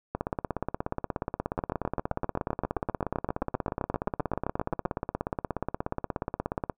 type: two click trains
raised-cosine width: 1 ms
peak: -14 / -15 dBFS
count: 26 / 111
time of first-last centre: 1.59-4.858 / 0.15-6.698 s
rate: 7.65 / 16.8 Hz
effects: noise-tail reverb RT60 0.1 s tail -26 dB re dry